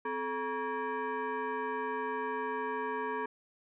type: tone with frequency modulation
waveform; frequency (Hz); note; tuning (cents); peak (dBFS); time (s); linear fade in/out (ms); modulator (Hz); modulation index
sine; 259.3; C4; -15; -32; 0.05-3.26; 5; 693; 1.9
effects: none